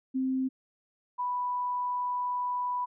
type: tone pair in turn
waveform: sine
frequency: 261.6 / 987.7 Hz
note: C4 / B5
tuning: 0 / 0 cents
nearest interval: octave + major seventh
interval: 2300 cents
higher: second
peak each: -26 / -28 dBFS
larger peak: first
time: 0.14-0.49 / 1.18-2.86 s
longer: second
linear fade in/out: 20 ms
effects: none